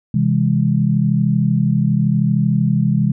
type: chord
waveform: sine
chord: C augmented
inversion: none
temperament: just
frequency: 130.81 / 163.52 / 204.4 Hz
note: C3 / E3 / G#3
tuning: 0 / -14 / -27 cents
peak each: -17 dBFS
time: 0.14-3.12 s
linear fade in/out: 5 ms
effects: none